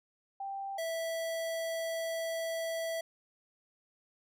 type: tone pair in turn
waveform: sine / square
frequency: 786 / 657.1 Hz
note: G5 / E5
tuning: +4 / -6 cents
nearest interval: minor third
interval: 310 cents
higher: first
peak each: -36 / -34 dBFS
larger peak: second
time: 0.4-0.78 / 0.78-3.01 s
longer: second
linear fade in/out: 5 ms
effects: none